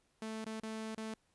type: tone with dropouts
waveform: sawtooth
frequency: 220 Hz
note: A3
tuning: in tune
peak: -36 dBFS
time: 0.22-1.14 s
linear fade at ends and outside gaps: 2 ms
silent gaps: 0.445-0.463 / 0.6-0.632 / 0.947-0.977 s
effects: pink hiss -75 dBFS RMS until 1.34 s + resampled to 24000 Hz